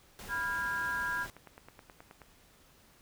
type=noise; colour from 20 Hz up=pink; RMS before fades=-47 dBFS; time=0.19-1.3 s; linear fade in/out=0 ms
type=chord; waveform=sine; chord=F diminished; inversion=second; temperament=equal with one note detuned; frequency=987.8 / 1396.9 / 1630.8 Hz; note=Cb6 / F6 / Ab6; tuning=0 / 0 / -32 cents; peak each=-38 / -38 / -33 dBFS; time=0.28-1.27 s; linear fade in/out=50 ms
type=click train; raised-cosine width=0.5 ms; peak=-34 dBFS; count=10; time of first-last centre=1.26-2.217 s; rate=9.4 Hz
effects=pink hiss -62 dBFS RMS until 3.01 s